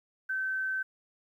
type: tone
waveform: sine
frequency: 1539 Hz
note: G6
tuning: 32 cents flat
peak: -29 dBFS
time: 0.29-0.83 s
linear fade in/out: 10 ms
effects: 11-bit